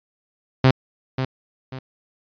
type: tone with echo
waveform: sawtooth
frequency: 130.81 Hz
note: C3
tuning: in tune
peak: -7 dBFS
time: 0.64-0.71 s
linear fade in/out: 5 ms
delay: 540 ms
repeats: 2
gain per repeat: -10 dB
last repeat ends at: 1.79 s
effects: resampled to 11025 Hz